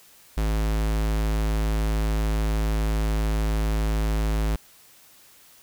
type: tone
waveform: square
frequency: 53.5 Hz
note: A1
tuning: 48 cents flat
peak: -22 dBFS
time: 0.37-4.56 s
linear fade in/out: 5 ms
effects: white hiss -53 dBFS RMS until 5.62 s